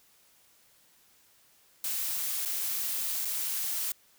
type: noise with dropouts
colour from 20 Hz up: blue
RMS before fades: -32 dBFS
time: 1.84-3.92 s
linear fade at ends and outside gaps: 2 ms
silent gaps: 2.452-2.457 / 3.249-3.253 s
effects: white hiss -63 dBFS RMS until 4.18 s